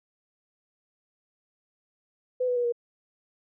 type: tone with pitch steps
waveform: sine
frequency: 504 / 494.2 / 484.6 / 475.2 Hz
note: B4 / B4 / B4 / A#4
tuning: +35 / +1 / -33 / +33 cents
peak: -23 dBFS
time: 2.4-2.724 s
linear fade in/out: 10 ms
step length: 81 ms
effects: none